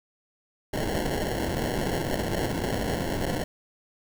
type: noise with sample-and-hold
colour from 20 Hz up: violet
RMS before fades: -28 dBFS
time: 0.73-3.44 s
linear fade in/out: 5 ms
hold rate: 1225 Hz
effects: none